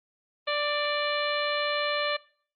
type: harmonic tone with a mistuned harmonic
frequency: 587.3 Hz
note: D5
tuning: in tune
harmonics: 1 / 2 / 3 / 4 / 5 / 6 / 7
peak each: -29 / -32 / -34 / -35 / -36 / -37 / -37 dBFS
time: 0.47-2.17 s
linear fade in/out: 10 ms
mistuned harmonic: 3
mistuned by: +17 cents
effects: noise-tail reverb RT60 0.5 s tail -22 dB re dry + Opus 32 kbps